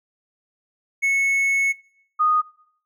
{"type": "tone pair in turn", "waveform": ["triangle", "sine"], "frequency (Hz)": [2200, 1237.9], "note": ["C#7", "D#6"], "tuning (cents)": [-14, -9], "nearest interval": "minor seventh", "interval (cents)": 995, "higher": "first", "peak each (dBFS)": -15, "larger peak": "neither", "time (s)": [[1.02, 1.73], [2.19, 2.42]], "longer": "first", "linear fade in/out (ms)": 20, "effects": ["noise-tail reverb RT60 0.7 s tail -23 dB re dry"]}